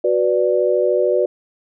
sine chord, B minor, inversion second, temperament equal, 370 / 493.9 / 587.3 Hz, F#4 / B4 / D5, 0 / 0 / 0 cents, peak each -18 dBFS, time 0.04-1.26 s, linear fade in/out 5 ms, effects none

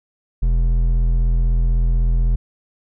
sine tone with hard clipping, 41.94 Hz, E1, 31 cents sharp, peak -15 dBFS, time 0.42-2.36 s, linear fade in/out 10 ms, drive 7 dB, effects none

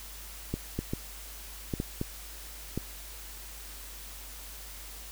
clicks, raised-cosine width 3 ms, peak -17 dBFS, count 7, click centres 0.54 / 0.79 / 0.935 / 1.738 / 1.801 / 2.014 / 2.776 s, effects added 50 Hz sine -46 dBFS peak until 5.11 s + white hiss -46 dBFS RMS until 5.11 s

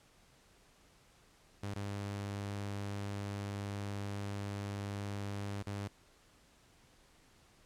sawtooth tone with dropouts, 100.8 Hz, G2, 49 cents sharp, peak -34 dBFS, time 1.63-5.88 s, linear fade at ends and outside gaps 5 ms, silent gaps 1.741-1.759 / 5.626-5.668 s, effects pink hiss -65 dBFS RMS until 7.65 s + low-pass 10000 Hz 12 dB/octave

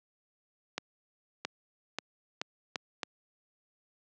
accelerating click train, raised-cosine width 0.2 ms, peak -15 dBFS, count 6, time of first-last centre 0.78-3.032 s, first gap 670 ms, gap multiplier 0.8, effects high-pass 200 Hz 12 dB/octave + low-pass 7000 Hz 12 dB/octave

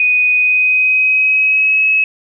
sine tone with pitch glide, 2489 to 2571 Hz, D#7 to E7, 0 to -44 cents, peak -9 dBFS, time 0-2.04 s, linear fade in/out 2 ms, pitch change +56 cents, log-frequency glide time 0.34-1.87 s, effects none

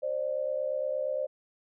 sine tone pair together, 529 / 597.6 Hz, C5 / D5, +19 / +30 cents, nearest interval major second, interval 211 cents, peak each -31 / -31 dBFS, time 0.02-1.27 s, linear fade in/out 20 ms, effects none

